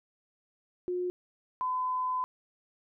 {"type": "tone pair in turn", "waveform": "sine", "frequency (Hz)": [359.5, 1013.6], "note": ["F#4", "B5"], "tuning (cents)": [-50, 45], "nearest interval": "octave + tritone", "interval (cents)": 1795, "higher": "second", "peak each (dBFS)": [-29, -28], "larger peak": "second", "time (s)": [[0.88, 1.1], [1.61, 2.24]], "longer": "second", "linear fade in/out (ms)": 0, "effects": []}